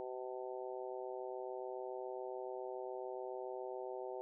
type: harmonic tone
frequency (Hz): 127.1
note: C3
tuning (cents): -50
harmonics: 3 / 4 / 5 / 6 / 7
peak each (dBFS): -45 / -47 / -49 / -51 / -52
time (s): 0-4.21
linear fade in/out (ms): 0
effects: none